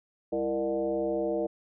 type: tone with frequency modulation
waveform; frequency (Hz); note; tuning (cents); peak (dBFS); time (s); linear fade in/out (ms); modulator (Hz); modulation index
sine; 466.2; A#4; 0; -26; 0.32-1.47; 10; 133; 1.4
effects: none